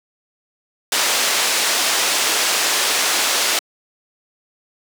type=low-pass noise; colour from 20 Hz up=white; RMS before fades=-18 dBFS; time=0.92-3.59 s; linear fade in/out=2 ms; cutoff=6900 Hz; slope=12 dB/octave; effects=high-pass 400 Hz 12 dB/octave